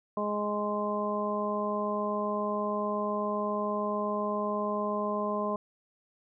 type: harmonic tone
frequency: 208.2 Hz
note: G#3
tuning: 5 cents sharp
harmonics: 1 / 2 / 3 / 4 / 5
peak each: -34 / -35 / -33 / -42 / -33 dBFS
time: 0.17-5.56 s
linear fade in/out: 2 ms
effects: none